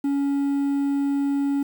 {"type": "tone with quantisation", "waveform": "triangle", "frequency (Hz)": 280, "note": "C#4", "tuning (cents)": 18, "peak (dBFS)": -18, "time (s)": [0.04, 1.63], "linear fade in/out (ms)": 5, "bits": 8, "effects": []}